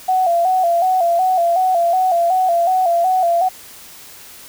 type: tone with vibrato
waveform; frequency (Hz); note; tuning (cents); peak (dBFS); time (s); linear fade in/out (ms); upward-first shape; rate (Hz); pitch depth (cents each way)
sine; 714; F5; +38; -12; 0.08-3.49; 10; square; 2.7; 75
effects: white hiss -39 dBFS RMS until 4.48 s